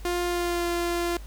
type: tone with pitch glide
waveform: sawtooth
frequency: 351.8 to 345.6 Hz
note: F4 to F4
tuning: +13 to -18 cents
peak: -21 dBFS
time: 0.05-1.17 s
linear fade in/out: 2 ms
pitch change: -31 cents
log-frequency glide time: 0.25-0.67 s
effects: added 50 Hz sine -37 dBFS peak until 1.26 s + pink hiss -51 dBFS RMS until 1.26 s